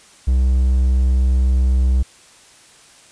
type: tone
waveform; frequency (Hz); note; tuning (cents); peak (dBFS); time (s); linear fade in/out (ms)
triangle; 64; C2; -38; -10; 0.27-2.03; 10
effects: white hiss -47 dBFS RMS until 3.11 s + resampled to 22050 Hz